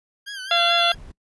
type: tone with vibrato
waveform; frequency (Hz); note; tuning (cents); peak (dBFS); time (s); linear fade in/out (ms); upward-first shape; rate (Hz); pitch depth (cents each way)
20% pulse; 1579; G6; +12; -26; 0.26-0.95; 20; sine; 4.6; 91
type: harmonic tone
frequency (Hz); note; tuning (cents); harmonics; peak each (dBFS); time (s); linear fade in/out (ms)
687; F5; -29; 1 / 2 / 3 / 4 / 5 / 6; -22 / -22 / -30 / -24 / -20 / -29; 0.51-0.92; 2
type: noise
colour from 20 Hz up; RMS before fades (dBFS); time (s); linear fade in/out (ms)
brown; -40; 0.93-1.12; 10
effects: noise-tail reverb RT60 0.1 s tail -22 dB re dry + resampled to 24000 Hz